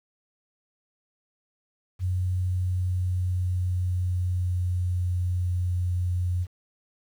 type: tone with pitch glide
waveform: sine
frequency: 91.4 to 89.47 Hz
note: F#2 to F2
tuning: -21 to +42 cents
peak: -23 dBFS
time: 1.99-6.47 s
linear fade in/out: 50 ms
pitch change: -37 cents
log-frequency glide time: 2.35-5.79 s
effects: 9-bit